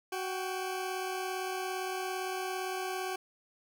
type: tone pair together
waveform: 20% pulse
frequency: 373.2 / 784 Hz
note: F#4 / G5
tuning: +15 / 0 cents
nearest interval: octave + minor second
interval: 1285 cents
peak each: -30 / -35 dBFS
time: 0.12-3.16 s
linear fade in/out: 5 ms
effects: none